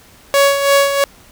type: tone with tremolo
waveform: sawtooth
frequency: 559 Hz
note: C#5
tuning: 14 cents sharp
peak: -4 dBFS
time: 0.34-1.04 s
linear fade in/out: 0 ms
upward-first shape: sine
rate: 3 Hz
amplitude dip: 60%
effects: pink hiss -45 dBFS RMS until 1.31 s